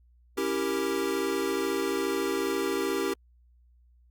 square chord, C# diminished seventh, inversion none, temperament equal, 277.2 / 329.6 / 392 / 466.2 Hz, C#4 / E4 / G4 / Bb4, 0 / 0 / 0 / 0 cents, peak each -35 / -34 / -30 / -35 dBFS, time 0.37-3.14 s, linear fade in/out 10 ms, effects added 60 Hz sine -57 dBFS peak until 4.1 s + Opus 48 kbps

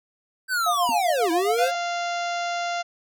square linear two-way sweep, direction down then up, 1568 to 319.2 to 553 Hz, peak -22 dBFS, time 0.48-1.72 s, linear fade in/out 50 ms, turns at 1.31 s
sine tone with tremolo, 706 Hz, F5, 19 cents sharp, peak -19 dBFS, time 0.66-1.75 s, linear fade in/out 5 ms, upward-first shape triangle, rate 7.4 Hz, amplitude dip 100%
sine tone with exponential decay, 252 Hz, B3, 35 cents sharp, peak -25 dBFS, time 0.89-0.98 s, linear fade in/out 1 ms, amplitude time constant 18 ms
harmonic tone, 695 Hz, F5, 9 cents flat, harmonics 1 / 2 / 3 / 4 / 5 / 6 / 7 / 8 / 9 / 10, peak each -26 / -32 / -36 / -38 / -40 / -42 / -43 / -44 / -45 / -46 dBFS, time 1.57-2.83 s, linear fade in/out 20 ms
effects none

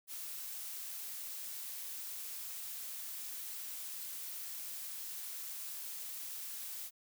blue noise, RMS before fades -44 dBFS, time 0.07-6.91 s, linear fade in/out 50 ms, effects none

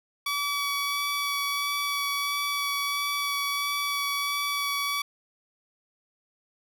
15% pulse tone with vibrato, 1141 Hz, C#6, 50 cents sharp, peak -20 dBFS, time 0.26-5.02 s, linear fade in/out 5 ms, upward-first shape sine, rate 1.5 Hz, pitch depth 9 cents each way, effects none

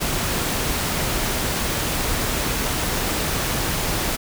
pink noise, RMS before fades -23 dBFS, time 0-4.17 s, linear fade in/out 20 ms, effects none

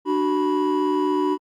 triangle tone cluster, 297.7 / 373.5 / 983 Hz, D4 / F#4 / B5, +24 / +16 / -8 cents, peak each -20 / -20 / -23 dBFS, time 0.05-1.38 s, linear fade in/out 50 ms, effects tanh soft clip ceiling -8 dBFS + Opus 48 kbps

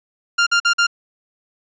sawtooth tone bursts, 1396.9 Hz, F6, in tune, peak -9 dBFS, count 4, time 0.38-0.869 s, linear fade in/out 10 ms, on 87 ms, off 47 ms, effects resampled to 16000 Hz

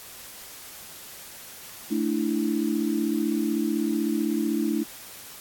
sine chord, A suspended fourth, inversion none, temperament equal, 220 / 293.7 / 329.6 Hz, A3 / D4 / E4, 0 / 0 / 0 cents, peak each -27 dBFS, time 1.9-4.84 s, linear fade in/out 20 ms, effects white hiss -43 dBFS RMS until 5.4 s + AAC 64 kbps

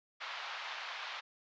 pink band-pass noise, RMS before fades -43 dBFS, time 0.2-1.21 s, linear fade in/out 20 ms, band 840 to 4100 Hz, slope 24 dB/octave, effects resampled to 16000 Hz

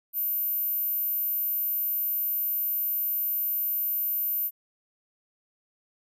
sine tone, 13560 Hz, G#9, 35 cents sharp, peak -25 dBFS, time 0.13-4.51 s, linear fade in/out 50 ms, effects none

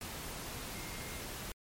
sine tone in noise, 2123 Hz, C7, 25 cents sharp, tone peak -52 dBFS, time 0.75-1.21 s, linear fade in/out 2 ms, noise pink, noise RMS -43 dBFS, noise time 0.01-1.52 s, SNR -12 dB, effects MP3 64 kbps

